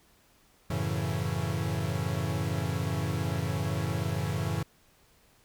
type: chord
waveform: 45% pulse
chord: F# minor seventh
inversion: none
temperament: equal with one note detuned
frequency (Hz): 92.5 / 110 / 138.59 / 165.67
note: F#2 / A2 / C#3 / E3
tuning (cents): 0 / 0 / 0 / +9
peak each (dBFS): -34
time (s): 0.7-4.63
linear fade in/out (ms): 5
effects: pink hiss -63 dBFS RMS until 5.44 s